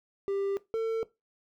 triangle tone pair in turn, 395.5 / 450.1 Hz, G4 / A4, +15 / +39 cents, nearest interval major second, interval 224 cents, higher second, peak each -26 / -24 dBFS, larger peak second, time 0.28-0.57 / 0.74-1.03 s, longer neither, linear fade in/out 0 ms, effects noise-tail reverb RT60 0.2 s tail -17 dB re dry

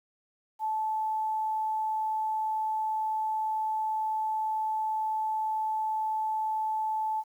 sine tone, 871 Hz, A5, 18 cents flat, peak -27 dBFS, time 0.59-7.24 s, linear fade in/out 50 ms, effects 10-bit

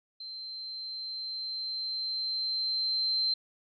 sine tone with level ramp, 4116 Hz, C8, 29 cents flat, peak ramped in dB -39 to -25 dBFS, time 0.2-3.34 s, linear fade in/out 5 ms, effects none

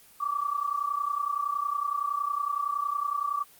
sine tone pair together, 1143.9 / 1174.7 Hz, D6 / D6, -46 / 0 cents, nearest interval unison, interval 46 cents, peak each -29 / -30 dBFS, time 0.2-3.44 s, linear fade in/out 10 ms, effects white hiss -55 dBFS RMS until 3.59 s + Opus 24 kbps

